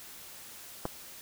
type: clicks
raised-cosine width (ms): 1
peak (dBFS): -17 / -29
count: 2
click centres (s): 0.854 / 0.86
effects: white hiss -48 dBFS RMS until 1.21 s

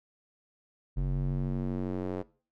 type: tone with band-pass filter sweep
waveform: square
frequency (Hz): 46.25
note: F#1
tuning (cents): 0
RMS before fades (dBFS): -31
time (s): 0.96-2.23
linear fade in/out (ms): 20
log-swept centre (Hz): 98 to 440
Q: 1.4
effects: noise-tail reverb RT60 0.4 s tail -20 dB re dry

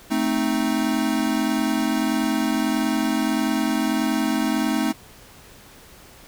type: chord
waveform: square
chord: A diminished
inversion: none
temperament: equal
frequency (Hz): 220 / 261.6 / 311.1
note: A3 / C4 / Eb4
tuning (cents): 0 / 0 / 0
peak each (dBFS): -25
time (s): 0.1-4.93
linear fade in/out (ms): 20
effects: pink hiss -47 dBFS RMS until 6.27 s

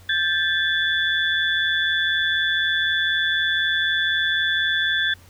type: tone cluster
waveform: sine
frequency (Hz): 1578 / 1742 / 3454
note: G6 / A6 / A7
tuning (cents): +11 / -18 / -33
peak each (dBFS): -23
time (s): 0.09-5.14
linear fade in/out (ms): 5
effects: added 90 Hz sine -47 dBFS peak until 5.29 s + pink hiss -52 dBFS RMS until 5.29 s

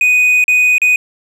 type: tone with dropouts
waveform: triangle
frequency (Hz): 2489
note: D#7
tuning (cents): 0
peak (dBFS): -6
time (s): 0.01-0.96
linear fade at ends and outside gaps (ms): 2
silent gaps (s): 0.441-0.48 / 0.782-0.817
effects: none

